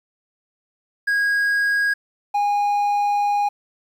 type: tone pair in turn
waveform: triangle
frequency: 1642 / 819.4 Hz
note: G#6 / G#5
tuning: -20 / -24 cents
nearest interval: octave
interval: 1204 cents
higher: first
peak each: -15 dBFS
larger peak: neither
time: 1.07-1.94 / 2.34-3.49 s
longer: second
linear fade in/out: 10 ms
effects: 9-bit